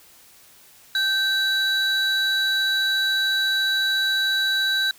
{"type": "tone pair together", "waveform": "triangle", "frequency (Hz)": [1556, 3921], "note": ["G6", "B7"], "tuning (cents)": [-13, -13], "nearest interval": "octave + major third", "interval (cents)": 1600, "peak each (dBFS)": -19, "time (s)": [0.95, 4.91], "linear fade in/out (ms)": 2, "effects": ["tanh soft clip ceiling -14 dBFS", "white hiss -51 dBFS RMS until 4.98 s"]}